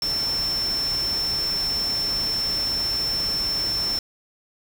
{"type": "tone in noise", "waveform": "sine", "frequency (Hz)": 5370, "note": "E8", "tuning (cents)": 31, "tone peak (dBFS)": -22, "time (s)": [0.02, 3.99], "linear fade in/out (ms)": 2, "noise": "pink", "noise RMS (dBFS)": -34, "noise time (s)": [0.02, 3.99], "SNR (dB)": 9, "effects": []}